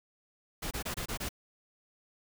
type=noise bursts; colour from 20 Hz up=pink; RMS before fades=-36 dBFS; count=6; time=0.62-1.291 s; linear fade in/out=10 ms; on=91 ms; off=25 ms; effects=none